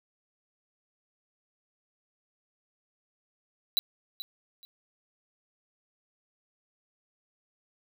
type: tone with echo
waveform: square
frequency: 3951 Hz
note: B7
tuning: in tune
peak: -23 dBFS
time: 3.77-3.79 s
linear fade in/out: 0 ms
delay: 430 ms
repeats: 2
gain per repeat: -13 dB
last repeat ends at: 4.65 s
effects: none